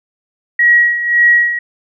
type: tone with tremolo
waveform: sine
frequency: 1907 Hz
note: A#6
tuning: 39 cents sharp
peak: -5 dBFS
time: 0.59-1.59 s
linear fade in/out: 5 ms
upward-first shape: sine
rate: 1.8 Hz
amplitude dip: 70%
effects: none